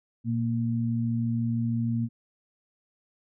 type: tone pair together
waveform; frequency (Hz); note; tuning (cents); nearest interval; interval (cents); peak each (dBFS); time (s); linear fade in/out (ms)
sine; 118.1 / 231.5; A#2 / A#3; +23 / -12; octave; 1165; -27; 0.24-2.09; 50
effects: none